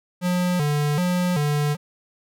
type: tone with vibrato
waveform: square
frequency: 162.5 Hz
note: E3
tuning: 24 cents flat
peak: -20 dBFS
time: 0.21-1.77 s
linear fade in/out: 50 ms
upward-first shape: square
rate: 1.3 Hz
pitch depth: 170 cents each way
effects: none